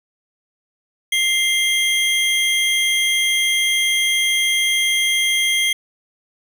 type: tone pair together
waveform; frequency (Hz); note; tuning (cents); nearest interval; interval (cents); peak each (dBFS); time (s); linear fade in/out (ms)
square; 2093 / 3240; C7 / G#7; 0 / -43; minor sixth; 757; -19; 1.12-5.73; 5
effects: none